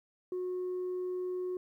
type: tone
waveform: sine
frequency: 364.6 Hz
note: F#4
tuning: 25 cents flat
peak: -31 dBFS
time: 0.32-1.57 s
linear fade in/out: 2 ms
effects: tanh soft clip ceiling -31 dBFS + 12-bit